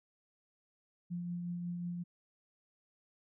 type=tone with tremolo; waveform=sine; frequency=174.61 Hz; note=F3; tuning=in tune; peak=-35 dBFS; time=1.1-2.04 s; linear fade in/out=20 ms; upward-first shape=triangle; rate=5.5 Hz; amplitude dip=30%; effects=none